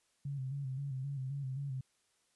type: tone with vibrato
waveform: sine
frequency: 135.8 Hz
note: C#3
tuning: 35 cents flat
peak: -36 dBFS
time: 0.25-1.81 s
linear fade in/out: 5 ms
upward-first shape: square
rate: 3.8 Hz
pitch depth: 62 cents each way
effects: white hiss -75 dBFS RMS until 2.35 s + resampled to 24000 Hz